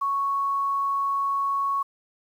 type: tone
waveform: sine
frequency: 1108.7 Hz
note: C#6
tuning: in tune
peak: -22 dBFS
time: 0.01-1.83 s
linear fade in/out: 10 ms
effects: 9-bit